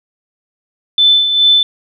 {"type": "tone with tremolo", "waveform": "sine", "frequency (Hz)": 3520, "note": "A7", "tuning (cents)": 0, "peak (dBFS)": -5, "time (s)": [0.98, 1.63], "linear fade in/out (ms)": 2, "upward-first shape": "sine", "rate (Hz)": 2.4, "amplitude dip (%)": 55, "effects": []}